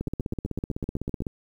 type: two click trains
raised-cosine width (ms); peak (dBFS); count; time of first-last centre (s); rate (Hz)
3; -16 / -20; 21 / 10; 0.01-1.268 / 0.08-1.221; 15.9 / 7.89
effects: 9-bit